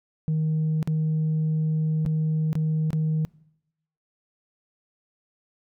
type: tone with dropouts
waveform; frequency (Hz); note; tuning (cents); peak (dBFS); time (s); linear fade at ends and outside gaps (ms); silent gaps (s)
sine; 156.6; D#3; +11; -19; 0.28-3.25; 0; 0.828-0.875 / 2.052-2.062 / 2.53-2.554 / 2.905-2.931
effects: noise-tail reverb RT60 0.8 s tail -24 dB re dry + tanh soft clip ceiling -19 dBFS